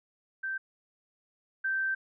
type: tone pair in turn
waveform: sine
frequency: 1559 / 1559 Hz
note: G6 / G6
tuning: -10 / -10 cents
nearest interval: unison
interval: 0 cents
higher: neither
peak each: -31 / -27 dBFS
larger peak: second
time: 0.43-0.58 / 1.64-1.95 s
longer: second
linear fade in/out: 10 ms
effects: none